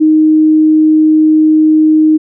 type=tone; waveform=sine; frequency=311.1 Hz; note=D#4; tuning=in tune; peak=-4 dBFS; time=0-2.18 s; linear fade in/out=20 ms; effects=none